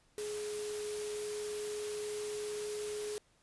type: tone in noise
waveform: sine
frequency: 420.1 Hz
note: G#4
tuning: 20 cents sharp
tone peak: -37 dBFS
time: 0.18-3.18 s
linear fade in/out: 0 ms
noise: white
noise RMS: -45 dBFS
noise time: 0.18-3.18 s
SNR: +5 dB
effects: pink hiss -70 dBFS RMS until 3.42 s + resampled to 24000 Hz